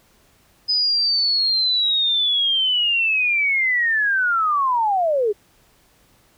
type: linear sweep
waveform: sine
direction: down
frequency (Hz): 5030 to 392.7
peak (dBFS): -16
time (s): 0.68-5.33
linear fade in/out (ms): 20
effects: pink hiss -57 dBFS RMS until 6.37 s